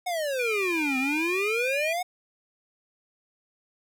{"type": "exponential two-way sweep", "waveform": "square", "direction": "down then up", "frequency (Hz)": [740, 255.1, 740], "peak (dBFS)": -27, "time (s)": [0.06, 2.03], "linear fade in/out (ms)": 10, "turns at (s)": 0.98}
{"type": "tone with pitch glide", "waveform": "sine", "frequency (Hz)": [2400, 2417], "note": ["D7", "D7"], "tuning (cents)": [37, 49], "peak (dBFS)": -27, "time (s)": [0.39, 1.93], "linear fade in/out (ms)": 5, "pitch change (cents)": 12, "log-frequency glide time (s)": [0.82, 1.05]}
{"effects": []}